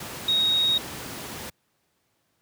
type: tone in noise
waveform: sine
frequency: 3765 Hz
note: A#7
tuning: 16 cents sharp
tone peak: -19 dBFS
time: 0.28-0.78 s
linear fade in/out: 5 ms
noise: pink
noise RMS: -36 dBFS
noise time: 0-1.5 s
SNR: +14 dB
effects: pink hiss -71 dBFS RMS until 2.41 s + high-pass 100 Hz 12 dB/octave